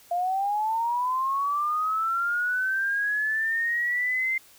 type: linear sweep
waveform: sine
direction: up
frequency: 689 to 2093 Hz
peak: -23 dBFS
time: 0.11-4.38 s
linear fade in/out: 5 ms
effects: white hiss -54 dBFS RMS until 4.58 s